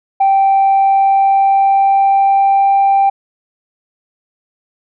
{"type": "tone with pitch glide", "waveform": "sine", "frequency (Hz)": [781, 787.8], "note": ["G5", "G5"], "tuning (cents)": [-7, 8], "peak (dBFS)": -6, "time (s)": [0.2, 3.1], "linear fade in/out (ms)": 10, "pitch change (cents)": 15, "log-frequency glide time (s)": [0.47, 2.82], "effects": ["tanh soft clip ceiling -5 dBFS"]}